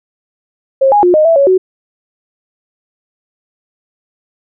sine tone with pitch steps, 537 / 826 / 356.3 / 616 / 661 / 557 / 373 Hz, C5 / G#5 / F4 / D#5 / E5 / C#5 / F#4, +45 / -10 / +35 / -17 / +5 / +8 / +14 cents, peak -5 dBFS, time 0.81-1.58 s, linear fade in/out 10 ms, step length 110 ms, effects none

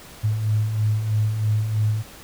sine beating tone pair, 104.8 / 107.9 Hz, G#2 / A2, +16 / -33 cents, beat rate 3.1 Hz, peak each -28 / -19 dBFS, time 0.23-2.03 s, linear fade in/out 20 ms, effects pink hiss -43 dBFS RMS until 2.23 s

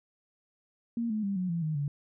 sine tone with pitch steps, 233.1 / 215 / 198.29 / 182.89 / 168.68 / 155.58 / 143.49 Hz, A#3 / A3 / G3 / F#3 / E3 / D#3 / D3, 0 / -40 / +20 / -20 / +40 / 0 / -40 cents, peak -28 dBFS, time 0.97-1.88 s, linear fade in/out 2 ms, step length 130 ms, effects none

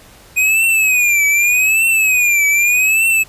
square tone with vibrato, 2488 Hz, D#7, 1 cent flat, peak -11 dBFS, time 0.36-3.24 s, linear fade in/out 20 ms, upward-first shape triangle, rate 0.83 Hz, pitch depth 150 cents each way, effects pink hiss -43 dBFS RMS until 3.28 s + resampled to 32000 Hz

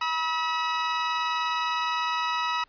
sawtooth tone pair together, 969 / 1285.5 Hz, B5 / E6, -33 / -44 cents, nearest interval perfect fourth, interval 489 cents, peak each -24 dBFS, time 0.01-2.64 s, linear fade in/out 5 ms, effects pink hiss -63 dBFS RMS until 2.68 s + resampled to 11025 Hz

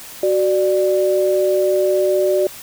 sine tone pair together, 372.9 / 592 Hz, F#4 / D5, +14 / +14 cents, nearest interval minor sixth, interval 800 cents, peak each -16 dBFS, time 0.23-2.47 s, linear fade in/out 2 ms, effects white hiss -36 dBFS RMS until 2.62 s

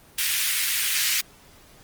pink high-pass noise, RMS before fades -23 dBFS, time 0.18-1.21 s, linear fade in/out 5 ms, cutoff 1900 Hz, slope 24 dB/octave, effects pink hiss -52 dBFS RMS until 1.83 s + Opus 24 kbps

